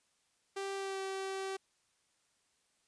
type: tone with pitch glide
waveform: sawtooth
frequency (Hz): 392 to 385.5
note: G4 to G4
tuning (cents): 0 to -29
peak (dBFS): -33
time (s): 0.56-1.57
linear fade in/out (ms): 10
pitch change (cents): -29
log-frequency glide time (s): 0.75-1
effects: white hiss -75 dBFS RMS until 2.87 s + resampled to 22050 Hz